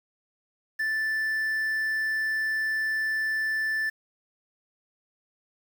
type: tone with quantisation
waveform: triangle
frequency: 1760 Hz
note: A6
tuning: in tune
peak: -23 dBFS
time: 0.79-3.9 s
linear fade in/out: 10 ms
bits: 8
effects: none

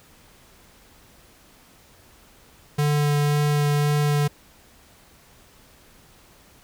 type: tone with vibrato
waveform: square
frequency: 146.83 Hz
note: D3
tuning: in tune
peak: -19 dBFS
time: 2.78-4.28 s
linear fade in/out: 10 ms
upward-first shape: sine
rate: 1.9 Hz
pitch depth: 9 cents each way
effects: pink hiss -53 dBFS RMS until 6.63 s

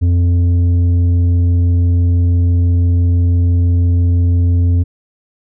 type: tone with tanh clipping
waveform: triangle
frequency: 87.4 Hz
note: F2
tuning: 2 cents sharp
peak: -10 dBFS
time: 0.01-4.84 s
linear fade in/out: 20 ms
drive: 11 dB
effects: none

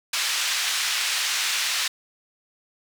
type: band-pass noise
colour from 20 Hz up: white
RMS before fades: -25 dBFS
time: 0.13-1.88 s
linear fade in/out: 5 ms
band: 1500 to 5200 Hz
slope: 12 dB/octave
effects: none

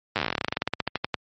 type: slowing click train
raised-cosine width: 0.3 ms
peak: -8 dBFS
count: 27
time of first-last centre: 0.16-1.143 s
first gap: 9 ms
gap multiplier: 1.1
effects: high-pass 80 Hz 12 dB/octave + MP3 32 kbps

